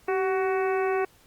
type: harmonic tone with a mistuned harmonic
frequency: 373.7 Hz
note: F#4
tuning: 17 cents sharp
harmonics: 1 / 2 / 3 / 4 / 5 / 6 / 7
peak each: -24 / -30 / -34 / -36 / -38 / -40 / -41 dBFS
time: 0.08-1.05 s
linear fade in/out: 5 ms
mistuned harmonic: 1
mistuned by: +50 cents
effects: pink hiss -58 dBFS RMS until 1.26 s + Opus 48 kbps

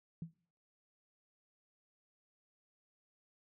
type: tone with exponential decay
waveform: sine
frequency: 164.81 Hz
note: E3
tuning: in tune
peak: -36 dBFS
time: 0.22-0.34 s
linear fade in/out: 2 ms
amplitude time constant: 24 ms
effects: noise-tail reverb RT60 0.6 s tail -25 dB re dry + tanh soft clip ceiling -32 dBFS

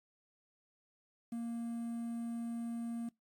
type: tone with quantisation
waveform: triangle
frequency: 233.1 Hz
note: A#3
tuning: in tune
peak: -35 dBFS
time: 1.32-3.09 s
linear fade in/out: 5 ms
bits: 10
effects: noise-tail reverb RT60 0.2 s tail -26 dB re dry + AAC 64 kbps

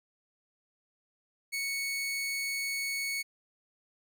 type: tone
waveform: sawtooth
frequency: 2217 Hz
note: C#7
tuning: in tune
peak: -28 dBFS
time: 1.52-3.23 s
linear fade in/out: 20 ms
effects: none

